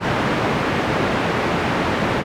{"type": "band-pass noise", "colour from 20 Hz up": "pink", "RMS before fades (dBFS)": -20, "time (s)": [0, 2.24], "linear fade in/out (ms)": 50, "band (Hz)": [130, 2100], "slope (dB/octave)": 12, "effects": []}